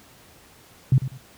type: tone with echo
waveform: sine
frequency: 130.81 Hz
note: C3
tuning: in tune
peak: -12 dBFS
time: 0.92-0.98 s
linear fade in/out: 2 ms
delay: 98 ms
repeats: 2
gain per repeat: -12 dB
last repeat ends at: 1.176 s
effects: pink hiss -51 dBFS RMS until 1.37 s + high-pass 60 Hz 12 dB/octave